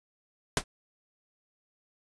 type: noise with exponential decay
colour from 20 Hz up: pink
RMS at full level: -20 dBFS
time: 0.57-0.64 s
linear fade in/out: 2 ms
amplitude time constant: 15 ms
effects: resampled to 22050 Hz